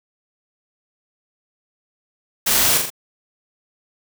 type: noise with echo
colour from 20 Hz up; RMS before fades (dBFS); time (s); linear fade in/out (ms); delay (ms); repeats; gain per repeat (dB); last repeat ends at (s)
white; -18; 2.46-2.78; 10; 41; 3; -4; 2.903
effects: none

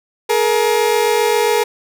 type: tone pair together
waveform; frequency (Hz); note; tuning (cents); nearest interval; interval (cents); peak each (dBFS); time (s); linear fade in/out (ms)
30% pulse; 423.9 / 471.3; G#4 / A#4; +35 / +19; major second; 184; -13; 0.29-1.64; 10
effects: none

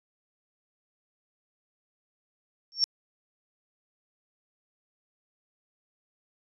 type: tone with exponential growth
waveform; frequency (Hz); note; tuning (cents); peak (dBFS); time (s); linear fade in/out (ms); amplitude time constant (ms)
sine; 5470; F8; -37; -16; 2.72-2.84; 0; 26
effects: resampled to 22050 Hz

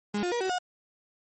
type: tone with pitch steps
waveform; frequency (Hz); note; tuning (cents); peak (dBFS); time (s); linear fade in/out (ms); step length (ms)
35% pulse; 206.2 / 355.2 / 478 / 376.6 / 724; G#3 / F4 / A#4 / F#4 / F#5; -12 / +29 / +43 / +31 / -38; -25; 0.14-0.585; 5; 89
effects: MP3 32 kbps

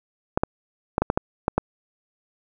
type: clicks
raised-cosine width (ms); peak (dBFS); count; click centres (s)
1; -5; 8; 0.375 / 0.435 / 0.981 / 1.02 / 1.101 / 1.175 / 1.481 / 1.58
effects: none

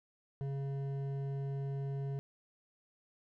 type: tone with hard clipping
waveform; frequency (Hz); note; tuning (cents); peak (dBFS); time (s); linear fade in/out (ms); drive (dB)
sine; 138; C#3; -7; -37; 0.41-2.19; 0; 9
effects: none

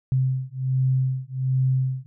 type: beating tone pair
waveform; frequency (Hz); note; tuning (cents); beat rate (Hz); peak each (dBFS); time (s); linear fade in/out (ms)
sine; 130 / 131.3; C3 / C3; -11 / +6; 1.3; -23 / -23; 0.12-2.06; 0
effects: none

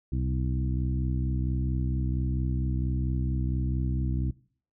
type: harmonic tone with a mistuned harmonic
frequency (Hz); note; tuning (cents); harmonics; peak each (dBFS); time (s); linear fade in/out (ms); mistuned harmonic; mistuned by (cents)
64.4; C2; -27; 1 / 2 / 3 / 4 / 5; -28 / -30 / -37 / -38 / -39; 0.12-4.31; 5; 1; +78
effects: noise-tail reverb RT60 0.5 s tail -21 dB re dry

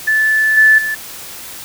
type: tone with level steps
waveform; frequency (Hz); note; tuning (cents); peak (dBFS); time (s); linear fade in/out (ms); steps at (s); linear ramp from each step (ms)
sine; 1746; A6; -14; -10 / -5 / -16; 0.07-0.95; 10; 0.57 / 0.78; 5
effects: white hiss -31 dBFS RMS until 1.64 s

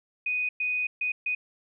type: tone bursts at uneven times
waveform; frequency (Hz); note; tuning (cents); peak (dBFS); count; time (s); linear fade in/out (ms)
sine; 2489; D#7; 0; -25; 4; 0.26-0.49 / 0.6-0.87 / 1.01-1.12 / 1.26-1.35; 5
effects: none

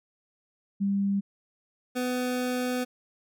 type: tone pair in turn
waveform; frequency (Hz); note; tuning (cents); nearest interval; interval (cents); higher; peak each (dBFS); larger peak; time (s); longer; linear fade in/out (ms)
sine / 25% pulse; 198.6 / 250.2; G3 / B3; +23 / +23; major third; 400; second; -23; neither; 0.8-1.21 / 1.95-2.85; second; 20
effects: none

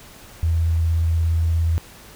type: tone with vibrato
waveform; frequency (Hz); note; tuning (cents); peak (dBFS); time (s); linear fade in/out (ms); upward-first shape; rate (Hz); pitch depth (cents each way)
sine; 82.41; E2; 0; -16; 0.43-1.78; 0; triangle; 17; 22
effects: pink hiss -44 dBFS RMS until 2.15 s

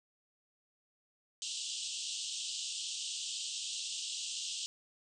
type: band-pass noise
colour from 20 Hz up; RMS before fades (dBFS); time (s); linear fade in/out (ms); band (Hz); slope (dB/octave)
pink; -40; 1.42-4.66; 0; 2800 to 8500; 96
effects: none

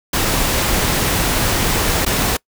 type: noise with dropouts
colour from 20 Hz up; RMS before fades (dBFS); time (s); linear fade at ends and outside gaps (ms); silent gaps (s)
pink; -17; 0.13-2.37; 5; 2.051-2.062
effects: noise-tail reverb RT60 0.1 s tail -24 dB re dry

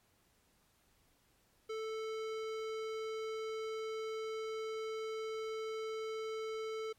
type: tone with hard clipping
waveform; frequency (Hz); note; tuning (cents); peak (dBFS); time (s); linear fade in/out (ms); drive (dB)
sine; 440; A4; 0; -40; 1.69-6.93; 10; 18
effects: pink hiss -72 dBFS RMS until 6.98 s + MP3 64 kbps

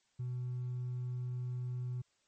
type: tone with hard clipping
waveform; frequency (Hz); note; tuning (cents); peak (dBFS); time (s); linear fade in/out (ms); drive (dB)
triangle; 124.4; B2; +13; -35; 0.19-2.02; 10; 2
effects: white hiss -75 dBFS RMS until 2.27 s + MP3 32 kbps

